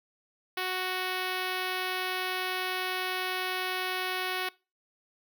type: tone with notch filter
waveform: 5% pulse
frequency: 370 Hz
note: F#4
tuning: in tune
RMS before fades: -32 dBFS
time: 0.57-4.49 s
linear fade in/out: 5 ms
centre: 7600 Hz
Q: 0.61
effects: noise-tail reverb RT60 0.3 s tail -23 dB re dry